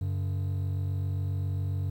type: tone pair together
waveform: triangle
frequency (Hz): 95.04 / 142.4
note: F#2 / C#3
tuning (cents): +47 / +47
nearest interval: perfect fifth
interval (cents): 700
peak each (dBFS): -26 / -34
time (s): 0.01-1.9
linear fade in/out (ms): 5
effects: 10-bit